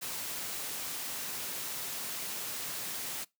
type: noise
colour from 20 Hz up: white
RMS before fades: -38 dBFS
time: 0.01-3.25 s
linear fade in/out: 20 ms
effects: noise-tail reverb RT60 0.2 s tail -23 dB re dry + high-pass 100 Hz 12 dB/octave